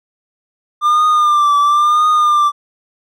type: tone with vibrato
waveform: triangle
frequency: 1194 Hz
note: D6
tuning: 28 cents sharp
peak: -7 dBFS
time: 0.81-2.52 s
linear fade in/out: 50 ms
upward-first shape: triangle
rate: 0.98 Hz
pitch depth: 61 cents each way
effects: none